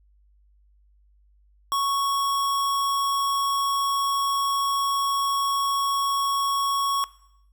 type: tone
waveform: square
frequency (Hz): 1108.7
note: C#6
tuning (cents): 0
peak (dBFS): -22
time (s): 1.72-7.04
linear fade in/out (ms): 0
effects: noise-tail reverb RT60 0.8 s tail -19 dB re dry + added 50 Hz sine -56 dBFS peak until 7.52 s